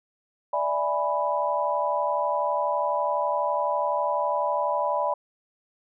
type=chord; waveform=sine; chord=E dominant seventh; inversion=third; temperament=equal; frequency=587.3 / 659.3 / 830.6 / 987.8 Hz; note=D5 / E5 / G#5 / B5; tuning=0 / 0 / 0 / 0 cents; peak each=-27 / -31 / -30 / -26 dBFS; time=0.53-5.14 s; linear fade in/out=5 ms; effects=none